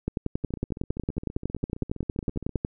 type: two click trains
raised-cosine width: 3 ms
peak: -24 / -13 dBFS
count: 33 / 29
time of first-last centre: 0.44-2.559 / 0.08-2.649 s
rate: 15.1 / 10.9 Hz
effects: none